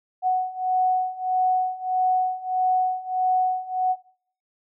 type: beating tone pair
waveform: sine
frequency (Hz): 740 / 741.6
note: F#5 / F#5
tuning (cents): 0 / +4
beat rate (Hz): 1.6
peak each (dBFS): -24 / -22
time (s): 0.22-3.96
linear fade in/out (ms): 50
effects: noise-tail reverb RT60 0.6 s tail -20 dB re dry